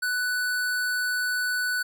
square tone, 1489 Hz, F#6, 11 cents sharp, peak -25 dBFS, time 0.02-1.83 s, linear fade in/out 10 ms, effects none

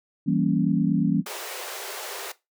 sine chord, E diminished seventh, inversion none, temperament equal with one note detuned, 164.81 / 193.75 / 233.1 / 277.2 Hz, E3 / G3 / Bb3 / Db4, 0 / -20 / 0 / 0 cents, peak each -25 dBFS, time 0.26-1.22 s, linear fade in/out 20 ms
pink high-pass noise, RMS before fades -35 dBFS, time 1.26-2.32 s, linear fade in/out 5 ms, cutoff 360 Hz, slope 96 dB/octave
effects noise-tail reverb RT60 0.2 s tail -17 dB re dry

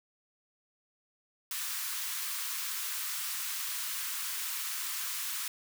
white high-pass noise, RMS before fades -36 dBFS, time 1.51-5.48 s, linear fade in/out 2 ms, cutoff 990 Hz, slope 48 dB/octave, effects none

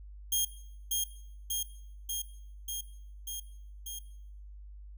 5% pulse tone with echo, 3232 Hz, G#7, 48 cents flat, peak -18 dBFS, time 0.32-0.45 s, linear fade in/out 5 ms, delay 590 ms, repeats 6, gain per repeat -2 dB, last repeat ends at 3.99 s, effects noise-tail reverb RT60 0.8 s tail -19 dB re dry + added 50 Hz sine -45 dBFS peak until 4.97 s

